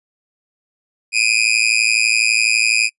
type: tone with amplitude modulation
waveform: sawtooth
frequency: 2458 Hz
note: D#7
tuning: 22 cents flat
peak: -5 dBFS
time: 1.12-2.9 s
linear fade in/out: 50 ms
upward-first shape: sine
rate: 112 Hz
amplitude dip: 100%
effects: noise-tail reverb RT60 0.1 s tail -24 dB re dry + resampled to 24000 Hz